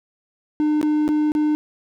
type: tone with dropouts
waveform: triangle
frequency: 302.4 Hz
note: D#4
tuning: 49 cents flat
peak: -14 dBFS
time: 0.6-1.55 s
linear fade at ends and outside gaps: 0 ms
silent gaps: 0.814-0.829 / 1.079-1.089 / 1.319-1.351 s
effects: none